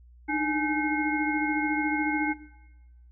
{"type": "tone cluster", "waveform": "sine", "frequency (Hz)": [301.8, 315.7, 841, 1534, 2154], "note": ["D4", "D#4", "G#5", "G6", "C7"], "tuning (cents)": [47, 25, 22, -38, 50], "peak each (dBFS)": [-28, -35, -31, -34, -31], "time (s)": [0.28, 2.34], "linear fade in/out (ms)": 20, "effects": ["noise-tail reverb RT60 1.0 s tail -17 dB re dry", "added 60 Hz sine -50 dBFS peak until 3.11 s"]}